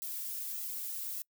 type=noise with flanger; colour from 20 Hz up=violet; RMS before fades=-39 dBFS; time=0.02-1.22 s; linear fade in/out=0 ms; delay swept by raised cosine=1.5 to 3 ms; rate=1.7 Hz; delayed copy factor=+0.9; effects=noise-tail reverb RT60 0.1 s tail -26 dB re dry